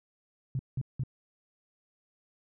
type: tone bursts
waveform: sine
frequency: 130.81 Hz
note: C3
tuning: in tune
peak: -28 dBFS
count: 3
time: 0.55-1.036 s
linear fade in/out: 2 ms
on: 42 ms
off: 180 ms
effects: none